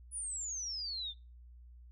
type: exponential sweep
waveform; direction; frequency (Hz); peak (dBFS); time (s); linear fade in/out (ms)
sine; down; 10010 to 3502; -37; 0.11-1.14; 50
effects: noise-tail reverb RT60 0.3 s tail -23 dB re dry + added 60 Hz sine -52 dBFS peak until 1.91 s